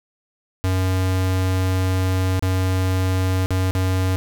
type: tone with dropouts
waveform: square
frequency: 93.3 Hz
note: F#2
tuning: 15 cents sharp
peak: -18 dBFS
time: 0.64-4.16 s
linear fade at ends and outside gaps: 0 ms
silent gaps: 2.394-2.425 / 3.46-3.506 / 3.71-3.751 s
effects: none